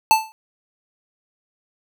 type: tone with exponential decay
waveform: square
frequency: 880 Hz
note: A5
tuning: in tune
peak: -8 dBFS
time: 0.11-0.32 s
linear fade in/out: 0 ms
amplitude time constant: 45 ms
effects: none